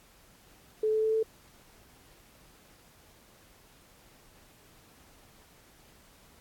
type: tone with pitch steps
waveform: sine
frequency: 433.1 / 436.1 / 439.1 / 442.2 Hz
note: A4 / A4 / A4 / A4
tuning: -27 / -15 / -4 / +9 cents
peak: -24 dBFS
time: 0.83-1.23 s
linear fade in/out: 5 ms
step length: 100 ms
effects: pink hiss -59 dBFS RMS until 6.4 s + AAC 64 kbps